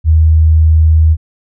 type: tone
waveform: sine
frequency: 79.3 Hz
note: D#2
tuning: 33 cents sharp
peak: -4 dBFS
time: 0.04-1.17 s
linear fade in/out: 50 ms
effects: none